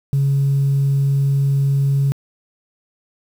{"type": "tone", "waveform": "sine", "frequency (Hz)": 138.59, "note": "C#3", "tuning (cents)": 0, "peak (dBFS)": -12, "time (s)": [0.13, 2.12], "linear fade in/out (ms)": 0, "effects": ["tanh soft clip ceiling -10 dBFS", "7-bit"]}